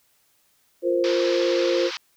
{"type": "chord", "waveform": "sine", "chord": "F suspended fourth", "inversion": "none", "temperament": "equal", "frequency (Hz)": [349.2, 466.2, 523.3], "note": ["F4", "Bb4", "C5"], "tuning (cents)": [0, 0, 0], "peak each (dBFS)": [-22, -27, -22], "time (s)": [0.82, 1.91], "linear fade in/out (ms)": 50}
{"type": "band-pass noise", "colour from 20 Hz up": "white", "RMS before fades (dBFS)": -32, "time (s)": [1.04, 1.97], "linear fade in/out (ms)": 0, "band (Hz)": [880, 5300], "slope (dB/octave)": 48}
{"effects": ["white hiss -64 dBFS RMS until 2.16 s"]}